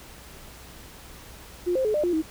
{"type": "tone with pitch steps", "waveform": "sine", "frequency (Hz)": [354.4, 524, 427.3, 599, 351.5, 316.6], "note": ["F4", "C5", "G#4", "D5", "F4", "D#4"], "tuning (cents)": [25, 2, 49, 34, 11, 30], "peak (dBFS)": -21, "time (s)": [1.66, 2.224], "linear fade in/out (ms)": 20, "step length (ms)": 94, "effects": ["added 60 Hz sine -50 dBFS peak until 2.3 s", "pink hiss -46 dBFS RMS until 2.3 s"]}